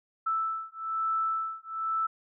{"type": "beating tone pair", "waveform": "sine", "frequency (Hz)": [1318.5, 1319.6], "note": ["E6", "E6"], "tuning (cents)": [0, 1], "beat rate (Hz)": 1.1, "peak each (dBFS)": -31, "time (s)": [0.26, 2.07], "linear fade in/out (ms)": 10, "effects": []}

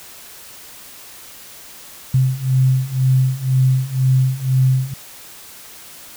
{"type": "beating tone pair", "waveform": "sine", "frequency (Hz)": [129.3, 131.3], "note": ["C3", "C3"], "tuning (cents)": [-20, 6], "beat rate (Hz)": 2, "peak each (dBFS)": [-17, -15], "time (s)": [2.14, 4.94], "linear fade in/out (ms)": 5, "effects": ["white hiss -39 dBFS RMS until 6.16 s"]}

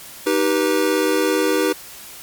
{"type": "chord", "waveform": "square", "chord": "Eb augmented", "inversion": "none", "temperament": "just", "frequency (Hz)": [311.1, 388.9, 486.1], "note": ["Eb4", "G4", "B4"], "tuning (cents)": [0, -14, -28], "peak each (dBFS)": -21, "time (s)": [0.26, 1.73], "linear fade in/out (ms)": 10, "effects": ["white hiss -38 dBFS RMS until 2.22 s", "MP3 96 kbps"]}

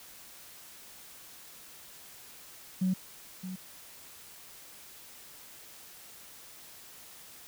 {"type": "tone with echo", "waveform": "sine", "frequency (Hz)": 186, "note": "F#3", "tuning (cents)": 9, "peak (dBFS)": -24, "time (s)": [2.81, 2.94], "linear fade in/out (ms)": 10, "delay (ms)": 620, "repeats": 1, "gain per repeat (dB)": -12, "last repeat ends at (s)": 3.56, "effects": ["tanh soft clip ceiling -20 dBFS", "white hiss -51 dBFS RMS until 7.47 s"]}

